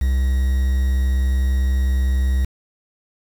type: tone with quantisation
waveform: triangle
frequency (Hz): 65.41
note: C2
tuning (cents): 0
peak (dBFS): -13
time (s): 0.01-2.45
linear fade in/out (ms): 5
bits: 6
effects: none